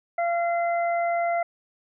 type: harmonic tone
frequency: 686 Hz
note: F5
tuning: 31 cents flat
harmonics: 1 / 2 / 3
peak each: -22 / -35 / -33 dBFS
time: 0.18-1.43 s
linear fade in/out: 5 ms
effects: none